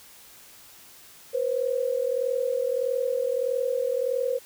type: tone pair together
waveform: sine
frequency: 486.4 / 528 Hz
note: B4 / C5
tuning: -26 / +16 cents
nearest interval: minor second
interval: 142 cents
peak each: -26 dBFS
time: 1.33-4.39 s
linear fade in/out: 20 ms
effects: white hiss -50 dBFS RMS until 4.45 s